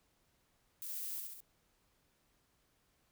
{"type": "noise with echo", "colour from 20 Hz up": "violet", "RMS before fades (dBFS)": -44, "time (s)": [0.82, 1.2], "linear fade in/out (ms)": 0, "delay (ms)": 68, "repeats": 3, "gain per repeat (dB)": -3, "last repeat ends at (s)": 1.404, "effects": ["pink hiss -75 dBFS RMS until 3.11 s"]}